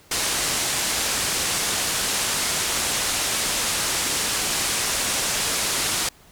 white low-pass noise, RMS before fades -24 dBFS, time 0.11-6.09 s, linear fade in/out 5 ms, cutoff 9900 Hz, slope 24 dB/octave, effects pink hiss -52 dBFS RMS until 6.31 s

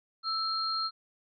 sine tone pair together, 1318.5 / 4216 Hz, E6 / C8, 0 / +12 cents, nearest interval octave + minor sixth, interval 2012 cents, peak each -32 / -31 dBFS, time 0.23-0.91 s, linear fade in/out 50 ms, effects none

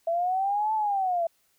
sine linear two-way sweep, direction up then down, 659.3 to 880 to 659.3 Hz, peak -23 dBFS, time 0.07-1.27 s, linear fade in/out 5 ms, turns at 0.74 s, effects white hiss -68 dBFS RMS until 1.58 s

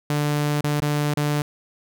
sawtooth tone with dropouts, 147.5 Hz, D3, 8 cents sharp, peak -16 dBFS, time 0.1-1.42 s, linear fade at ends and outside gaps 2 ms, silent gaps 0.61-0.641 / 0.802-0.821 / 1.14-1.172 s, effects none

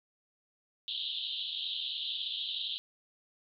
pink band-pass noise, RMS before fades -37 dBFS, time 0.88-2.78 s, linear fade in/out 0 ms, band 3000 to 4000 Hz, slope 96 dB/octave, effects none

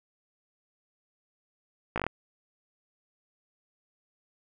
slowing click train, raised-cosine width 0.5 ms, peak -14 dBFS, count 6, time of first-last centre 1.96-2.066 s, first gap 17 ms, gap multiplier 1.11, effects 9-bit

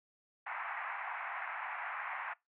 pink band-pass noise, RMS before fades -41 dBFS, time 0.46-2.34 s, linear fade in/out 10 ms, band 760 to 2300 Hz, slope 48 dB/octave, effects noise-tail reverb RT60 0.2 s tail -23 dB re dry

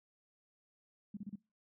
sine tone bursts, 204.6 Hz, G#3, 26 cents flat, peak -40 dBFS, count 4, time 1.14-1.357 s, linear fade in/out 5 ms, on 31 ms, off 31 ms, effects noise-tail reverb RT60 0.3 s tail -25 dB re dry

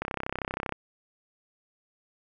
click train, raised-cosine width 0.5 ms, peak -15 dBFS, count 24, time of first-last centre 0.02-0.723 s, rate 32.7 Hz, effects none

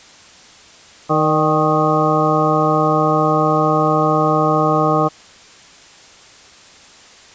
harmonic tone with a mistuned harmonic, 155.56 Hz, D#3, in tune, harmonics 1 / 2 / 3 / 4 / 5 / 7 / 8, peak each -20 / -20 / -20 / -20 / -20 / -20 / -20 dBFS, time 1.09-5.09 s, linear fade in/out 20 ms, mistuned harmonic 4, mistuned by -44 cents, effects white hiss -43 dBFS RMS until 7.34 s + resampled to 16000 Hz

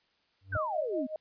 triangle tone with exponential growth, 96.1 Hz, G2, 34 cents flat, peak -26 dBFS, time 0.41-0.57 s, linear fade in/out 5 ms, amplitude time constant 34 ms
sine exponential sweep, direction down, 1600 to 240.7 Hz, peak -31 dBFS, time 0.52-1.07 s, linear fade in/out 10 ms
sine tone with tremolo, 622.3 Hz, D#5, in tune, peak -30 dBFS, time 0.55-1.16 s, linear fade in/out 2 ms, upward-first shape sine, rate 5.2 Hz, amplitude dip 85%
effects white hiss -71 dBFS RMS until 1.2 s + resampled to 11025 Hz

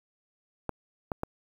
clicks, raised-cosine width 1 ms, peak -16 dBFS, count 3, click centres 0.693 / 1.118 / 1.234 s, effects 8-bit

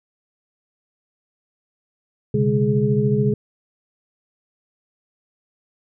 sine tone cluster, 126.6 / 140.5 / 205.7 / 419.5 Hz, B2 / C#3 / G#3 / G#4, +43 / +24 / -16 / +17 cents, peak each -21 dBFS, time 2.34-3.34 s, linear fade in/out 5 ms, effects none

